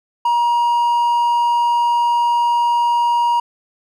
triangle tone, 950 Hz, A#5, 33 cents sharp, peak -11 dBFS, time 0.25-3.4 s, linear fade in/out 5 ms, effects none

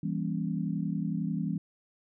sine chord, E diminished seventh, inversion none, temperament equal with one note detuned, 164.81 / 196 / 237.2 / 277.2 Hz, E3 / G3 / Bb3 / Db4, 0 / 0 / +30 / 0 cents, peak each -32 / -33 / -37 / -37 dBFS, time 0.03-1.58 s, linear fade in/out 5 ms, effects none

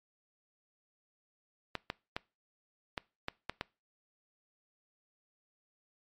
clicks, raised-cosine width 0.3 ms, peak -18 dBFS, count 7, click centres 1.753 / 1.901 / 2.165 / 2.978 / 3.284 / 3.496 / 3.611 s, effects noise-tail reverb RT60 0.3 s tail -23 dB re dry + MP3 64 kbps

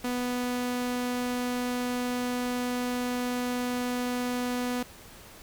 sawtooth tone, 246.9 Hz, B3, in tune, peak -24 dBFS, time 0.04-4.83 s, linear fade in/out 5 ms, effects pink hiss -49 dBFS RMS until 5.42 s

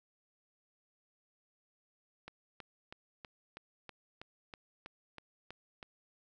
click train, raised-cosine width 0.3 ms, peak -30 dBFS, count 12, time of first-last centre 2.28-5.828 s, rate 3.1 Hz, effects none

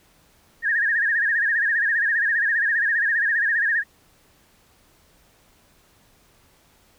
sine tone with vibrato, 1741 Hz, A6, 19 cents flat, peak -18 dBFS, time 0.62-3.84 s, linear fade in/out 50 ms, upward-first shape sine, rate 15 Hz, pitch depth 130 cents each way, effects pink hiss -58 dBFS RMS until 6.98 s

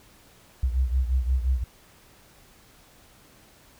sine beating tone pair, 62.8 / 68.5 Hz, B1 / C#2, +30 / -20 cents, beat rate 5.7 Hz, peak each -22 / -27 dBFS, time 0.63-1.64 s, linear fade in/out 5 ms, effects pink hiss -55 dBFS RMS until 3.79 s

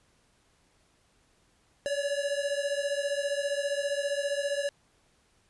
square beating tone pair, 563 / 578 Hz, C#5 / D5, +27 / -28 cents, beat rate 15 Hz, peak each -31 / -33 dBFS, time 1.86-4.69 s, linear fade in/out 0 ms, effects pink hiss -67 dBFS RMS until 5.49 s + resampled to 24000 Hz

